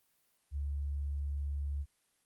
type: tone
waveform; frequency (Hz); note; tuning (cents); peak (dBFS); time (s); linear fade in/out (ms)
sine; 71.2; C#2; +47; -33; 0.51-1.86; 50
effects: white hiss -74 dBFS RMS until 2.25 s + Opus 32 kbps